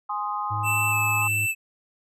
sine chord, Ab major, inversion none, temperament equal, 830.6 / 1046.5 / 1244.5 Hz, Ab5 / C6 / Eb6, 0 / 0 / 0 cents, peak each -30 dBFS, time 0.09-1.28 s, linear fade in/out 10 ms
triangle tone, 106.2 Hz, G#2, 39 cents sharp, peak -26 dBFS, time 0.5-1.47 s, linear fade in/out 20 ms
square tone with vibrato, 2639 Hz, E7, 1 cent sharp, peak -23 dBFS, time 0.63-1.55 s, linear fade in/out 50 ms, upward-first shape square, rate 1.7 Hz, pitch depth 13 cents each way
effects none

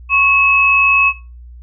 sine tone pair together, 1100 / 2579 Hz, C#6 / E7, -14 / -39 cents, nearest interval octave + minor third, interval 1475 cents, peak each -16 / -10 dBFS, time 0.09-1.13 s, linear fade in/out 50 ms, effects noise-tail reverb RT60 0.3 s tail -18 dB re dry + added 60 Hz sine -33 dBFS peak until 1.62 s

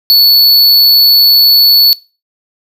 square tone, 4434 Hz, C#8, in tune, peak -3 dBFS, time 0.1-1.93 s, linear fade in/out 0 ms, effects noise-tail reverb RT60 0.3 s tail -21 dB re dry

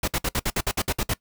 pink noise bursts, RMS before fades -24 dBFS, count 11, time 0.03-1.138 s, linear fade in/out 5 ms, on 48 ms, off 58 ms, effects noise-tail reverb RT60 0.1 s tail -20 dB re dry

